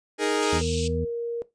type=chord; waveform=sawtooth; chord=D# suspended fourth; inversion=none; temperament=equal; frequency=311.1 / 415.3 / 466.2 Hz; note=D#4 / G#4 / A#4; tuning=0 / 0 / 0 cents; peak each=-24 / -21 / -23 dBFS; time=0.18-0.62 s; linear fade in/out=50 ms
type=band-pass noise; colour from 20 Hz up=pink; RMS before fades=-35 dBFS; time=0.42-0.88 s; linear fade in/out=5 ms; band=2500 to 8700 Hz; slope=96 dB/octave
type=harmonic tone; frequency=81.8 Hz; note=E2; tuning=13 cents flat; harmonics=1 / 2 / 3; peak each=-28 / -31 / -33 dBFS; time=0.52-1.05 s; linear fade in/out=10 ms
type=tone with pitch glide; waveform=sine; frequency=463.3 to 469 Hz; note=A#4 to A#4; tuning=-11 to +11 cents; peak=-26 dBFS; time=0.61-1.42 s; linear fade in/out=0 ms; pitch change=+22 cents; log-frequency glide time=0.8-0.92 s
effects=noise-tail reverb RT60 0.2 s tail -18 dB re dry + resampled to 22050 Hz